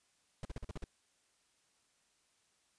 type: noise bursts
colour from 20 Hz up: brown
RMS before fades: -41 dBFS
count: 7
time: 0.43-0.841 s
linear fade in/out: 2 ms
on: 21 ms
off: 44 ms
effects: white hiss -74 dBFS RMS until 2.78 s + resampled to 22050 Hz